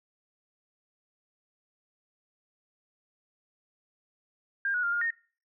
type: tone with pitch steps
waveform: sine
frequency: 1602 / 1462 / 1398 / 1416 / 1846 Hz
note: G6 / F#6 / F6 / F6 / A#6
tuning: +37 / -21 / +1 / +23 / -17 cents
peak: -26 dBFS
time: 4.65-5.105 s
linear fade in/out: 2 ms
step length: 91 ms
effects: noise-tail reverb RT60 0.4 s tail -22 dB re dry